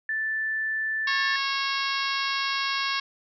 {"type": "tone", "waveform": "sine", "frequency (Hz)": 1760, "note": "A6", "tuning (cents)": 0, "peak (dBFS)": -25, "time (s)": [0.09, 1.36], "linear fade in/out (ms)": 2}
{"type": "harmonic tone", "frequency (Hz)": 548, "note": "C#5", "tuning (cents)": -20, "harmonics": [2, 3, 4, 5, 6, 7, 8, 9, 10], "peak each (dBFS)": [-30, -32, -33, -34, -35, -35, -36, -37, -37], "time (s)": [1.07, 3], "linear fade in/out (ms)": 5}
{"effects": []}